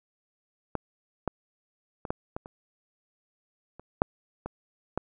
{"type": "clicks", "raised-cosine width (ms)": 1, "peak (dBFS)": [-14, -13, -22, -13, -19, -28, -30, -6, -20, -14], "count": 10, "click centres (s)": [0.753, 1.277, 2.052, 2.105, 2.365, 2.459, 3.796, 4.019, 4.46, 4.976], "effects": []}